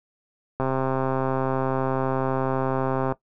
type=click train; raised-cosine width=1 ms; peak=-11 dBFS; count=334; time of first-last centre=0.6-3.123 s; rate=132 Hz; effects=noise-tail reverb RT60 0.1 s tail -17 dB re dry